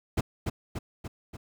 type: noise with echo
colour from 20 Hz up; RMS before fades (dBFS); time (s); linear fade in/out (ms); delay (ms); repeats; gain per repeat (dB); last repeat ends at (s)
brown; -25; 0.17-0.21; 10; 290; 4; -4; 1.37
effects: none